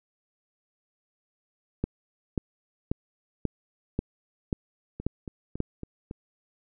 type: two click trains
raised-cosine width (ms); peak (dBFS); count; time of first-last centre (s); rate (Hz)
3; -13 / -23; 8 / 5; 1.84-5.603 / 5-6.111; 1.86 / 3.6
effects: none